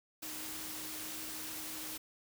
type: tone in noise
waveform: sine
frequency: 311.1 Hz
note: D#4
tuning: in tune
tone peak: -51 dBFS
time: 0.22-1.98 s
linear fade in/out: 10 ms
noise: white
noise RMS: -43 dBFS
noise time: 0.22-1.98 s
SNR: -11 dB
effects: none